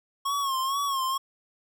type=tone with vibrato; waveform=square; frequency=1090 Hz; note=C#6; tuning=29 cents flat; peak=-26 dBFS; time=0.25-1.18 s; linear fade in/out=10 ms; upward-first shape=sine; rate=2.2 Hz; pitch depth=72 cents each way; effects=none